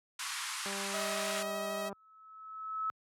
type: band-pass noise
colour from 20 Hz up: pink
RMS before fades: -39 dBFS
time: 0.19-1.43 s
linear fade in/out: 5 ms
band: 990 to 11000 Hz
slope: 48 dB/octave
type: click train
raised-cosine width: 1 ms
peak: -30 dBFS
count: 252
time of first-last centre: 0.66-1.928 s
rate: 198 Hz
type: tone with vibrato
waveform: sawtooth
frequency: 636 Hz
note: D#5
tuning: 38 cents sharp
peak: -32 dBFS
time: 0.93-1.9 s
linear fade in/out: 20 ms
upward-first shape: sine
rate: 13 Hz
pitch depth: 19 cents each way
type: tone with exponential growth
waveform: sine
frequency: 1297 Hz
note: E6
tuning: 28 cents flat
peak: -30 dBFS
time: 1.75-2.9 s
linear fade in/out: 0 ms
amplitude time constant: 250 ms
effects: high-pass 80 Hz 12 dB/octave